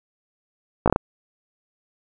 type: slowing click train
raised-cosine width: 1 ms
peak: -3 dBFS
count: 5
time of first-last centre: 0.86-0.961 s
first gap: 17 ms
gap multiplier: 1.27
effects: none